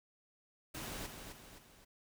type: noise with echo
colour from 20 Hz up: pink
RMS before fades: -44 dBFS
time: 0.74-1.07 s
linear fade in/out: 10 ms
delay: 260 ms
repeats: 3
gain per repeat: -6 dB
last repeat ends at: 1.85 s
effects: none